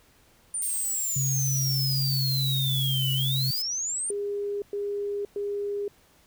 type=exponential two-way sweep; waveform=sine; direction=down then up; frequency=9240 to 2913 to 9240 Hz; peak=-27 dBFS; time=0.54-4.11 s; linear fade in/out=5 ms; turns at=3.13 s
type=noise; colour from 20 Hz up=violet; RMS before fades=-34 dBFS; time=0.62-3.62 s; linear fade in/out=2 ms
type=tone with pitch glide; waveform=sine; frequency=134.5 to 133.19 Hz; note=C3 to C3; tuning=+48 to +31 cents; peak=-25 dBFS; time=1.16-3.51 s; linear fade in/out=5 ms; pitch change=-17 cents; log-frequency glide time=2.28-2.88 s
type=tone bursts; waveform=sine; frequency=406.6 Hz; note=G#4; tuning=37 cents flat; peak=-27 dBFS; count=3; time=4.1-5.88 s; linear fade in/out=2 ms; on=520 ms; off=110 ms
effects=pink hiss -60 dBFS RMS until 6.26 s